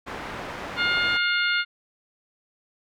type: low-pass noise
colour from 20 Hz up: white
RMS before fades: -35 dBFS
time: 0.06-1.18 s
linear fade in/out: 20 ms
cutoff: 1500 Hz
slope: 12 dB/octave
type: harmonic tone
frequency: 710 Hz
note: F5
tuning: 28 cents sharp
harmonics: 2 / 3 / 4 / 5 / 6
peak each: -23 / -27 / -29 / -31 / -33 dBFS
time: 0.76-1.65 s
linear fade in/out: 50 ms
effects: none